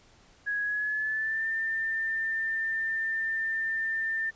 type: tone with pitch glide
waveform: sine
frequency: 1664 to 1793.8 Hz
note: G#6 to A6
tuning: +3 to +33 cents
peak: -27 dBFS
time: 0.46-4.31 s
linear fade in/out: 20 ms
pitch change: +130 cents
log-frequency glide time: 0.62-1.47 s
effects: pink hiss -59 dBFS RMS until 4.35 s + resampled to 16000 Hz